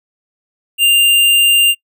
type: tone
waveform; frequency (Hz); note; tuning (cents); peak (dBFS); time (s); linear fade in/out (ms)
square; 2794; F7; 0; -8; 0.78-1.75; 50
effects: noise-tail reverb RT60 0.1 s tail -26 dB re dry